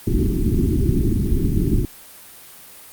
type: low-pass noise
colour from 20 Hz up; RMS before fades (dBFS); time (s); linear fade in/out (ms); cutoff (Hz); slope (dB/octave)
pink; -18; 0.07-1.85; 2; 390; 96
effects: white hiss -42 dBFS RMS until 2.92 s + Opus 32 kbps